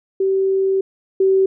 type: tone pair in turn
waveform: sine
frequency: 385.2 / 383.5 Hz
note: G4 / G4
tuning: -30 / -38 cents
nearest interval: unison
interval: 8 cents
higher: first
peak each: -14 / -11 dBFS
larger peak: second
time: 0.2-0.81 / 1.2-1.46 s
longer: first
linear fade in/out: 5 ms
effects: none